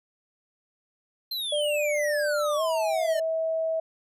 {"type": "exponential sweep", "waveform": "square", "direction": "down", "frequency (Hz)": [4186, 587.3], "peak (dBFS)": -29, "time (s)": [1.31, 3.2], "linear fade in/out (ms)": 5}
{"type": "tone with pitch glide", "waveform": "sine", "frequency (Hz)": [593, 646.7], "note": ["D5", "E5"], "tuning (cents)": [17, -33], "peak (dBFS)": -24, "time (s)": [1.52, 3.8], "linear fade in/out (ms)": 5, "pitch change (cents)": 150, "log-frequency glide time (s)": [2.56, 2.62]}
{"effects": ["resampled to 32000 Hz"]}